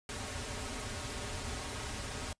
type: noise with comb filter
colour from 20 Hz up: pink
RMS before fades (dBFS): -40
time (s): 0.09-2.33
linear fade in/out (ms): 2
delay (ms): 5.9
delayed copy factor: -0.8
effects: noise-tail reverb RT60 0.1 s tail -24 dB re dry + resampled to 22050 Hz